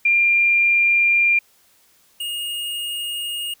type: tone pair in turn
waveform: sine / square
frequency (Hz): 2392 / 2852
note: D7 / F7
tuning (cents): +31 / +36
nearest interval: minor third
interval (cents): 305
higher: second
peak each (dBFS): -13 / -25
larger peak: first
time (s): 0.05-1.39 / 2.2-3.54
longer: neither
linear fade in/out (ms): 5
effects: white hiss -57 dBFS RMS until 3.6 s